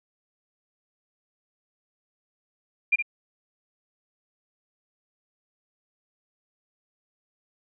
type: tone with echo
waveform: sine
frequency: 2398 Hz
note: D7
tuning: 36 cents sharp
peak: -16 dBFS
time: 2.92-2.96 s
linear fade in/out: 10 ms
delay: 65 ms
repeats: 1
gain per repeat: -8 dB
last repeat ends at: 3.025 s
effects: none